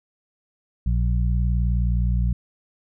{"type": "harmonic tone", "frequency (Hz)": 59.4, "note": "A#1", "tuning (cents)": 33, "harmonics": [1, 2, 3], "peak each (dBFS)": [-19, -25, -29], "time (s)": [0.86, 2.33], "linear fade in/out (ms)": 5, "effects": []}